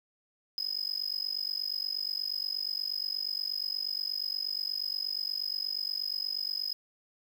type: tone with amplitude modulation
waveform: triangle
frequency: 5050 Hz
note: D#8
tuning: 25 cents sharp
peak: -26 dBFS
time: 0.58-6.73 s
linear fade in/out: 0 ms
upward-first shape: sine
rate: 48.4 Hz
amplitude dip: 100%
effects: 9-bit